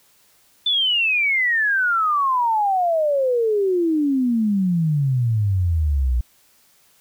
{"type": "exponential sweep", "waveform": "sine", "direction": "down", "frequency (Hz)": [3546, 58.5], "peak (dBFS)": -16, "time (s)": [0.66, 6.21], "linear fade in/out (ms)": 5, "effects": ["white hiss -57 dBFS RMS until 7 s"]}